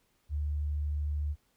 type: tone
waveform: sine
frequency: 73.9 Hz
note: D2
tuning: 11 cents sharp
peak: -29 dBFS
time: 0.29-1.36 s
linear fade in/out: 50 ms
effects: pink hiss -72 dBFS RMS until 1.56 s